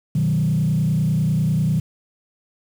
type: tone with frequency modulation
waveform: sine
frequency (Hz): 155.56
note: D#3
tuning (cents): 0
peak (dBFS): -15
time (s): 0.15-1.8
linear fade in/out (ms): 5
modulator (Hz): 30.1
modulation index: 1.1
effects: tanh soft clip ceiling -12 dBFS + 7-bit